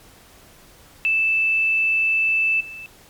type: tone with level steps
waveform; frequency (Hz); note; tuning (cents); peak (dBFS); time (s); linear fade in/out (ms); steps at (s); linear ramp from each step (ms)
sine; 2638; E7; +1; -16 / -33; 1.05-2.86; 0; 2.6; 10
effects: pink hiss -49 dBFS RMS until 3.09 s + MP3 96 kbps